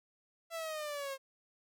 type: linear sweep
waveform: sawtooth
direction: down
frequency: 671 to 532 Hz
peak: -34 dBFS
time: 0.5-1.18 s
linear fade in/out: 50 ms
effects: none